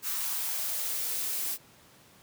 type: noise with high-pass filter sweep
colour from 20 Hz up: blue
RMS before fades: -32 dBFS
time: 0.02-1.58 s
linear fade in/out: 50 ms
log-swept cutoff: 1200 to 250 Hz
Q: 2.5
effects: pink hiss -57 dBFS RMS until 2.22 s + high-pass 100 Hz 12 dB/octave